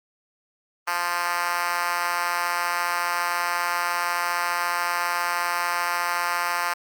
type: tone with high-pass filter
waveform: 5% pulse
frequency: 174.61 Hz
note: F3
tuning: in tune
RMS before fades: -25 dBFS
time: 0.87-6.74 s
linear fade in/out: 10 ms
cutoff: 950 Hz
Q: 1.6
effects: Opus 24 kbps